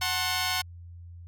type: chord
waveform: 10% pulse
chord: F# diminished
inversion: none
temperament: just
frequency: 740 / 888 / 1065.6 Hz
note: F#5 / A5 / C6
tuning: 0 / +16 / +31 cents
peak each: -21 / -27 / -22 dBFS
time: 0.01-0.62 s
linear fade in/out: 10 ms
effects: added 86 Hz sine -42 dBFS peak until 1.27 s